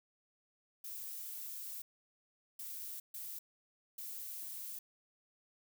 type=noise bursts at uneven times; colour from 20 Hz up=violet; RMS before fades=-45 dBFS; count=4; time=0.84-1.82 / 2.59-3 / 3.14-3.39 / 3.98-4.79 s; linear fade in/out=5 ms; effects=none